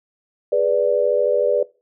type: chord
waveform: sine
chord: G# diminished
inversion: none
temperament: equal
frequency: 415.3 / 493.9 / 587.3 Hz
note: G#4 / B4 / D5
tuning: 0 / 0 / 0 cents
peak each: -22 / -18 / -18 dBFS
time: 0.52-1.63 s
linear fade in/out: 5 ms
effects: noise-tail reverb RT60 0.3 s tail -21 dB re dry